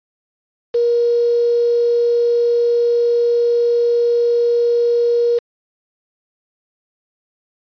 sine tone with quantisation, 474.4 Hz, A#4, 30 cents sharp, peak -12 dBFS, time 0.74-5.39 s, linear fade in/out 10 ms, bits 5, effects resampled to 11025 Hz

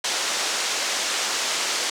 white low-pass noise, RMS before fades -25 dBFS, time 0.04-1.9 s, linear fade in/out 5 ms, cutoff 7200 Hz, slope 24 dB/octave, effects high-pass 400 Hz 12 dB/octave

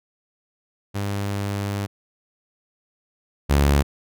sawtooth tone pair in turn, 100.5 / 71.06 Hz, G2 / C#2, +44 / +44 cents, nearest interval tritone, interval 600 cents, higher first, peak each -20 / -11 dBFS, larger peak second, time 0.94-1.87 / 3.49-3.83 s, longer first, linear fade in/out 20 ms, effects none

